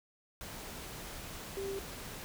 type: tone in noise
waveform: sine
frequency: 392 Hz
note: G4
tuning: in tune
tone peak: -36 dBFS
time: 1.57-1.79 s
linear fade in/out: 0 ms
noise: pink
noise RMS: -45 dBFS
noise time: 0.41-2.24 s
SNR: +6 dB
effects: none